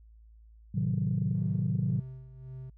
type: chord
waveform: sine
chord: A diminished seventh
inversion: none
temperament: equal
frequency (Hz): 110 / 130.81 / 155.56 / 185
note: A2 / C3 / Eb3 / Gb3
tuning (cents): 0 / 0 / 0 / 0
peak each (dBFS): -31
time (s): 0.74-2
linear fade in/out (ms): 10
type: tone with tremolo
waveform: triangle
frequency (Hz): 130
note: C3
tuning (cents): -11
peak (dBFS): -37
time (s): 1.34-2.7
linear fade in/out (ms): 5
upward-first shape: sine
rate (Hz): 1.8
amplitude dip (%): 65
effects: tanh soft clip ceiling -19 dBFS + added 55 Hz sine -52 dBFS peak until 2.77 s